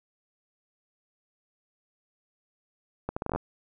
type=accelerating click train; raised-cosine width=1 ms; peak=-16 dBFS; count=9; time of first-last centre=3.09-3.36 s; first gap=75 ms; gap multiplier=0.75; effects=none